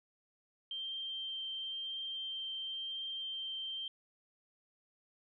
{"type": "tone with vibrato", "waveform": "sine", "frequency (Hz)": 3148, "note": "G7", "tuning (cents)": 7, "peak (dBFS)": -38, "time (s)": [0.71, 3.88], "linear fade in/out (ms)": 2, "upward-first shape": "triangle", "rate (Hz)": 0.96, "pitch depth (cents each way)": 8, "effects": []}